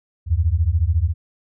sine beating tone pair, 75.8 / 89.8 Hz, D#2 / F2, -45 / +49 cents, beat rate 14 Hz, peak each -18 dBFS, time 0.26-1.14 s, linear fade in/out 50 ms, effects none

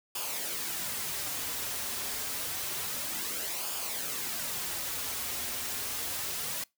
white noise with flanger, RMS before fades -35 dBFS, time 0.15-6.64 s, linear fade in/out 5 ms, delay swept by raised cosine 0.5 to 6.3 ms, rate 0.28 Hz, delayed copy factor -0.55, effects noise-tail reverb RT60 0.2 s tail -24 dB re dry

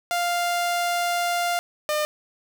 sawtooth tone pair in turn, 698.5 / 604.2 Hz, F5 / D5, 0 / +49 cents, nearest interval minor third, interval 251 cents, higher first, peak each -18 / -18 dBFS, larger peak neither, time 0.11-1.59 / 1.89-2.05 s, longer first, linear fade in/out 0 ms, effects none

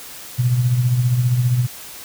sine tone with tremolo, 123.47 Hz, B2, in tune, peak -11 dBFS, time 0.38-1.67 s, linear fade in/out 20 ms, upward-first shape triangle, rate 15 Hz, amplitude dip 60%, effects white hiss -36 dBFS RMS until 2.04 s

